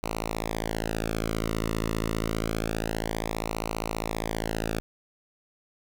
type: tone with flanger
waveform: sawtooth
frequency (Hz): 55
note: A1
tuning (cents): 0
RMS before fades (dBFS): -30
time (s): 0.03-4.8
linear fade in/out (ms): 0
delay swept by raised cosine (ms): 0.59 to 1.27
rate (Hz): 0.27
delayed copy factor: -0.9
effects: none